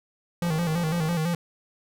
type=tone with vibrato; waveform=square; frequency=164.81 Hz; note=E3; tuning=in tune; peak=-24 dBFS; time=0.42-1.35 s; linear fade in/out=2 ms; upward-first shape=square; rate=6 Hz; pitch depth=81 cents each way
type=click train; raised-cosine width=1 ms; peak=-24 dBFS; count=40; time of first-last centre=0.43-1.147 s; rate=54.4 Hz
effects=none